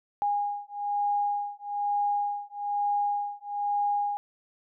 sine beating tone pair, 818 / 819.1 Hz, G#5 / G#5, -26 / -24 cents, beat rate 1.1 Hz, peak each -29 dBFS, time 0.22-4.17 s, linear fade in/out 0 ms, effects none

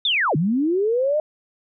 sine linear two-way sweep, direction down then up, 3689 to 141 to 623 Hz, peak -17 dBFS, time 0.05-1.2 s, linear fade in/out 2 ms, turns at 0.36 s, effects none

